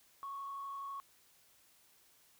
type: tone with frequency modulation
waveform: sine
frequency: 1107 Hz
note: C#6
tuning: 3 cents flat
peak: -40 dBFS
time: 0.23-1 s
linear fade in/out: 0 ms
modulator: 32.1 Hz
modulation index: 0.53
effects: tanh soft clip ceiling -36 dBFS + white hiss -67 dBFS RMS until 2.39 s